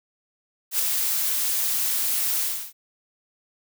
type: noise with ADSR envelope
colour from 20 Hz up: blue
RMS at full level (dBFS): -21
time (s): 0.71-2.73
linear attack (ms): 81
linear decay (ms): 10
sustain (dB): -3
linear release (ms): 330
effects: none